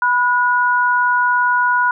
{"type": "tone pair together", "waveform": "sine", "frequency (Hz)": [987.6, 1450], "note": ["B5", "F#6"], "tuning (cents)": [0, -35], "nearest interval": "perfect fifth", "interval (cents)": 665, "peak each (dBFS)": -15, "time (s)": [0.02, 1.91], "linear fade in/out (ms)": 2, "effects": []}